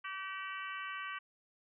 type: harmonic tone with a mistuned harmonic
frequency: 384.2 Hz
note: G4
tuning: 35 cents flat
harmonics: 3 / 4 / 5 / 6 / 7 / 8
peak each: -43 / -45 / -47 / -49 / -50 / -51 dBFS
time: 0.04-1.19 s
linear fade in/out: 10 ms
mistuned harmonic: 8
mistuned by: -45 cents
effects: none